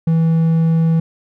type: tone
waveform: triangle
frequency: 163.3 Hz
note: E3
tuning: 16 cents flat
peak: -9 dBFS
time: 0.07-1 s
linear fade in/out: 5 ms
effects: none